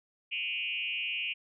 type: tone with frequency modulation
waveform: sine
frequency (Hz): 2637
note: E7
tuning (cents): 0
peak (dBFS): -31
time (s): 0.31-1.34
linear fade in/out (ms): 20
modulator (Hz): 184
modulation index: 1.7
effects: none